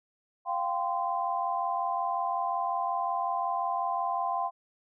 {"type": "chord", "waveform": "sine", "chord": "F suspended second", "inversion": "none", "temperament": "equal with one note detuned", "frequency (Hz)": [698.5, 784, 1033.9], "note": ["F5", "G5", "C6"], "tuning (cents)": [0, 0, -21], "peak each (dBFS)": [-32, -32, -31], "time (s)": [0.45, 4.51], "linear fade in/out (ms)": 50, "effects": []}